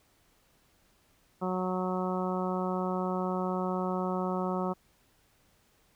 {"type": "harmonic tone", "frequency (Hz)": 184.1, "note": "F#3", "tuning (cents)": -8, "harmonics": [1, 2, 3, 4, 5, 6, 7], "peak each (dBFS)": [-32, -35, -37, -38, -39, -40, -40], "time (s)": [1.41, 4.74], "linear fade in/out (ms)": 20, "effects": ["pink hiss -67 dBFS RMS until 5.95 s"]}